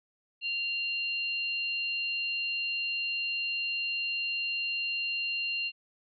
sine tone pair together, 2775 / 4205 Hz, F7 / C8, -12 / +8 cents, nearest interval perfect fifth, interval 720 cents, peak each -30 / -37 dBFS, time 0.41-5.72 s, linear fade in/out 50 ms, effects none

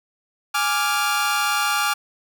sawtooth chord, D diminished, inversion second, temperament equal, 830.6 / 1174.7 / 1396.9 Hz, Ab5 / D6 / F6, 0 / 0 / 0 cents, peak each -21 / -20 / -19 dBFS, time 0.54-1.94 s, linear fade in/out 10 ms, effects none

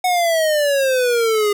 square exponential sweep, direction down, 740 to 407.7 Hz, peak -15 dBFS, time 0.04-1.53 s, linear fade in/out 5 ms, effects none

